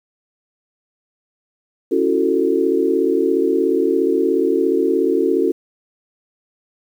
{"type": "chord", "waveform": "sine", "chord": "F# minor seventh", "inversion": "second", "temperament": "just", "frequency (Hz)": [277.5, 333, 370, 444], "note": ["C#4", "E4", "F#4", "A4"], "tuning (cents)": [2, 18, 0, 16], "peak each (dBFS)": [-21, -20, -18, -19], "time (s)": [1.91, 5.52], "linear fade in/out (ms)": 10, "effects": ["8-bit"]}